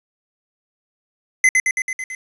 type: tone with echo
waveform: square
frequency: 2046 Hz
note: C7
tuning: 39 cents flat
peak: -10 dBFS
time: 1.44-1.49 s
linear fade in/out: 2 ms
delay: 110 ms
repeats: 6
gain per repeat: -3 dB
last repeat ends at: 2.15 s
effects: resampled to 24000 Hz + 8-bit